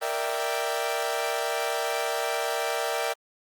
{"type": "chord", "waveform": "sawtooth", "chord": "E half-diminished seventh", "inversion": "second", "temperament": "equal", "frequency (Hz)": [466.2, 587.3, 659.3, 784], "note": ["Bb4", "D5", "E5", "G5"], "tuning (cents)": [0, 0, 0, 0], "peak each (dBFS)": -28, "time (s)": [0.01, 3.14], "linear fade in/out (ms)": 20, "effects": ["Opus 24 kbps"]}